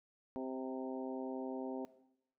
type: harmonic tone with a mistuned harmonic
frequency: 130.81 Hz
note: C3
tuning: in tune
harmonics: 2 / 3 / 4 / 5 / 6 / 7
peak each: -41 / -45 / -47 / -49 / -51 / -52 dBFS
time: 0.36-1.85 s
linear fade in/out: 0 ms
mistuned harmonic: 5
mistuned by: -19 cents
effects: noise-tail reverb RT60 0.8 s tail -17 dB re dry